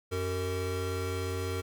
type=tone cluster; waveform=square; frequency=91.5 / 380.4 / 457.1 Hz; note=F#2 / F#4 / A#4; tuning=-19 / +48 / -34 cents; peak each=-34 / -39 / -36 dBFS; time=0.11-1.62 s; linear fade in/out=20 ms; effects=none